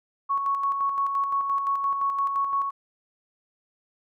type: tone with tremolo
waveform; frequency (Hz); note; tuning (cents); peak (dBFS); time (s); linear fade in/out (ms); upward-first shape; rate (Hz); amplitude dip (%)
sine; 1108.7; C#6; 0; -21; 0.29-2.71; 20; square; 5.8; 40
effects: none